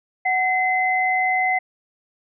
sine tone pair together, 745 / 2050 Hz, F#5 / C7, +12 / -36 cents, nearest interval octave + tritone, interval 1752 cents, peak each -20 dBFS, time 0.25-1.59 s, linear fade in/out 10 ms, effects none

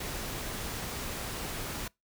pink noise, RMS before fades -37 dBFS, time 0-1.88 s, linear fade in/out 5 ms, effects noise-tail reverb RT60 0.2 s tail -25 dB re dry

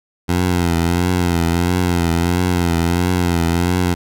15% pulse tone with vibrato, 87 Hz, F2, 6 cents flat, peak -8 dBFS, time 0.28-3.95 s, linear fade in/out 20 ms, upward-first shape triangle, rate 1.5 Hz, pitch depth 80 cents each way, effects none

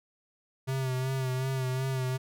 square tone with vibrato, 130.81 Hz, C3, in tune, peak -29 dBFS, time 0.67-2.18 s, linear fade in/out 20 ms, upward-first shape sine, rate 2.7 Hz, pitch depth 38 cents each way, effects none

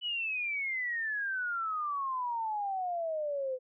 sine exponential sweep, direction down, 2986 to 504 Hz, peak -31 dBFS, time 0.01-3.59 s, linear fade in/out 50 ms, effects none

